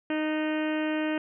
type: harmonic tone with a mistuned harmonic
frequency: 309.3 Hz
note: D#4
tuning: 10 cents flat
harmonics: 1 / 2 / 3 / 4 / 5 / 6 / 7 / 8 / 9 / 10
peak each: -27 / -33 / -40 / -44 / -39 / -39 / -45 / -42 / -43 / -47 dBFS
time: 0.1-1.18 s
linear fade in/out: 2 ms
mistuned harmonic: 5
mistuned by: -16 cents
effects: none